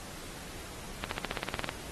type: accelerating click train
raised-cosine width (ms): 0.3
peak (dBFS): -15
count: 12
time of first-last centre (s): 1.04-1.691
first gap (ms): 72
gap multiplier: 0.96
effects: pink hiss -45 dBFS RMS until 1.91 s + AAC 32 kbps